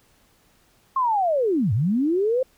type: linear two-way sweep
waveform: sine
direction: down then up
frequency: 1087 to 94.2 to 531 Hz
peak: -18 dBFS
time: 0.96-2.43 s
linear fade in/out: 5 ms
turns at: 1.73 s
effects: pink hiss -60 dBFS RMS until 2.57 s